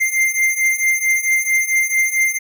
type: beating tone pair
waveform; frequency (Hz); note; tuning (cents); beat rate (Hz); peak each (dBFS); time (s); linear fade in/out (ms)
square; 2093 / 2097.5; C7 / C7; 0 / +4; 4.5; -20 / -17; 0-2.39; 20
effects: none